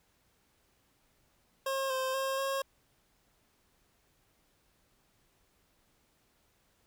25% pulse tone with pitch steps, 538 / 523 / 536 / 543 Hz, C5 / C5 / C5 / C#5, +48 / -1 / +42 / -36 cents, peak -27 dBFS, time 1.66-2.62 s, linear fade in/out 5 ms, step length 240 ms, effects pink hiss -71 dBFS RMS until 6.86 s

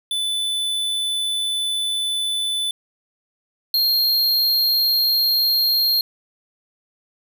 square tone pair in turn, 3498 / 4221 Hz, A7 / C8, -11 / +14 cents, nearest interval minor third, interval 325 cents, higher second, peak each -21 / -16 dBFS, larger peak second, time 0.11-2.71 / 3.74-6.01 s, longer first, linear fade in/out 2 ms, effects none

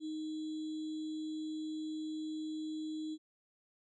sine tone with sample-and-hold, 311.1 Hz, D#4, in tune, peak -37 dBFS, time 0-3.18 s, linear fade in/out 50 ms, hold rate 3675 Hz, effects resampled to 16000 Hz

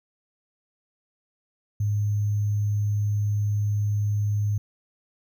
sine tone with sample-and-hold, 103.83 Hz, G#2, in tune, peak -21 dBFS, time 1.8-4.58 s, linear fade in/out 5 ms, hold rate 6300 Hz, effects none

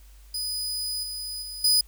sawtooth tone with level steps, 4978 Hz, D#8, in tune, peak -25 / -29 / -32 / -15 dBFS, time 0.34-1.81 s, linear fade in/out 5 ms, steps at 1.03 / 1.42 / 1.64 s, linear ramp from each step 5 ms, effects added 50 Hz sine -47 dBFS peak until 1.87 s + white hiss -59 dBFS RMS until 1.87 s

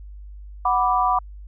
sine chord, B minor, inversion second, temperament equal, 740 / 987.8 / 1174.7 Hz, F#5 / B5 / D6, 0 / 0 / 0 cents, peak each -21 dBFS, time 0.65-1.19 s, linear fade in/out 5 ms, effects added 50 Hz sine -36 dBFS peak until 1.47 s

